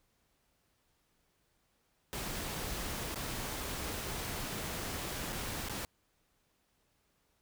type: noise with dropouts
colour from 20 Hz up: pink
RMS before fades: -39 dBFS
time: 2.13-5.85 s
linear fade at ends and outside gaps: 0 ms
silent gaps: 3.145-3.158 / 5.324-5.328 / 5.686-5.696 s
effects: pink hiss -75 dBFS RMS until 7.41 s